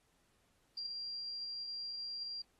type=tone; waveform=sine; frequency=4756 Hz; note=D8; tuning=21 cents sharp; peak=-40 dBFS; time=0.77-2.42 s; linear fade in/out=5 ms; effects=pink hiss -75 dBFS RMS until 2.59 s + AAC 32 kbps